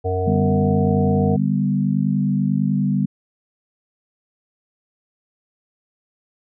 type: harmonic tone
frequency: 92.5 Hz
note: F#2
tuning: in tune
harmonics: 1 / 3 / 5 / 7 / 8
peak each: -22 / -34 / -22 / -30 / -27 dBFS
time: 0.04-1.37 s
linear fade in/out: 20 ms
type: chord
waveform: sine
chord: G major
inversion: second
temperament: equal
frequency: 146.83 / 196 / 246.9 Hz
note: D3 / G3 / B3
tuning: 0 / 0 / 0 cents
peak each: -21 / -19 / -23 dBFS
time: 0.26-3.06 s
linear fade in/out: 10 ms
effects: none